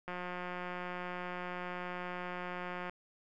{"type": "click train", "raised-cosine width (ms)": 0.5, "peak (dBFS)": -26, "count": 505, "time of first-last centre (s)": [0.08, 2.896], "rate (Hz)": 179, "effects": []}